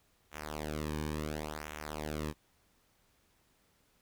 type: tone with flanger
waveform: sawtooth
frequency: 76.2 Hz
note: D#2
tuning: 36 cents flat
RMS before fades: -39 dBFS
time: 0.31-2.34 s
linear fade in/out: 50 ms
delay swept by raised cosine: 0.21 to 1.51 ms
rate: 0.71 Hz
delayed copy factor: -0.9
effects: pink hiss -71 dBFS RMS until 4.01 s